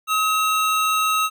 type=tone pair together; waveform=square; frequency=1273 / 2720 Hz; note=D#6 / F7; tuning=+39 / -46 cents; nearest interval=octave + minor second; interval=1315 cents; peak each=-19 / -26 dBFS; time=0.07-1.3 s; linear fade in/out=50 ms; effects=none